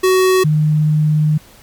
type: tone pair in turn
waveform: square / sine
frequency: 373.5 / 152.83 Hz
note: F#4 / D#3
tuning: +16 / -31 cents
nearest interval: octave + minor third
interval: 1547 cents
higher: first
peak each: -10 dBFS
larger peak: neither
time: 0.03-0.44 / 0.44-1.38 s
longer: second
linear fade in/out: 10 ms
effects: pink hiss -44 dBFS RMS until 1.62 s + MP3 96 kbps